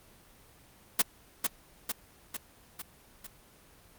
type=noise with echo; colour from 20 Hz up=white; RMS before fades=-23 dBFS; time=0.99-1.02 s; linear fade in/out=5 ms; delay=450 ms; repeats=5; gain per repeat=-4 dB; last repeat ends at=3.27 s; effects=pink hiss -58 dBFS RMS until 3.98 s + Opus 24 kbps